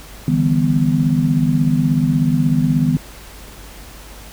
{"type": "chord", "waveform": "sine", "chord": "E minor seventh", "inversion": "third", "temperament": "just", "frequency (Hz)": [148.33, 164.81, 197.78, 247.2], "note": ["D3", "E3", "G3", "B3"], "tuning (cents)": [18, 0, 16, 2], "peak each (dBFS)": [-17, -18, -23, -17], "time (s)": [0.28, 2.97], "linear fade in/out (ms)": 2, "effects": ["added 50 Hz sine -38 dBFS peak until 4.32 s", "pink hiss -39 dBFS RMS until 4.32 s"]}